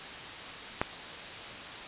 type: click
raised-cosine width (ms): 0.5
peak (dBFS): -11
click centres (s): 0.815
effects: white hiss -41 dBFS RMS until 1.87 s + resampled to 8000 Hz